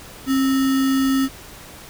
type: tone with sample-and-hold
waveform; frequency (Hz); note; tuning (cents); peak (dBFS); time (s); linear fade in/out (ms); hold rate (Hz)
sine; 268; C4; +42; -15; 0.26-1.29; 50; 1575
effects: pink hiss -40 dBFS RMS until 1.89 s